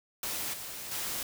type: noise with level steps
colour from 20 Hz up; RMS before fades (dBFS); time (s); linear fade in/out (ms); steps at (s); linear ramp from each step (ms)
white; -35 / -41 / -35; 0.23-1.23; 2; 0.53 / 0.91; 10
effects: none